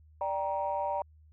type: chord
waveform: sine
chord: G minor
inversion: second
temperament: just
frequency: 588 / 784 / 940.8 Hz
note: D5 / G5 / Bb5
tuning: +2 / 0 / +16 cents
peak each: -33 / -34 / -32 dBFS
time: 0.21-1.02 s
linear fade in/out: 2 ms
effects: tanh soft clip ceiling -21 dBFS + added 77 Hz sine -55 dBFS peak until 1.32 s